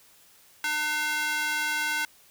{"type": "tone with high-pass filter", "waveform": "square", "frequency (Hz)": 301.7, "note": "D4", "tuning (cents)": 47, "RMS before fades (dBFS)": -28, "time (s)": [0.64, 2.05], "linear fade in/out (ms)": 2, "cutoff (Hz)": 1500, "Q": 1.7, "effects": ["white hiss -57 dBFS RMS until 2.3 s"]}